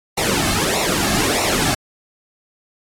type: noise with flanger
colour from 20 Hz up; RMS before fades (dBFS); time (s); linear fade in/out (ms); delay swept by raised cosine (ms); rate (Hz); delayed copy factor
pink; -18; 0.17-1.75; 10; 0.62 to 2.12; 1.6; -0.8
effects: low-pass 11000 Hz 12 dB/octave + AAC 64 kbps